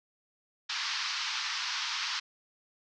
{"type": "band-pass noise", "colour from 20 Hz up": "white", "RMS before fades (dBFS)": -34, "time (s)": [0.69, 2.2], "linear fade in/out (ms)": 10, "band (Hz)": [930, 5600], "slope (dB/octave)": 48, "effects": []}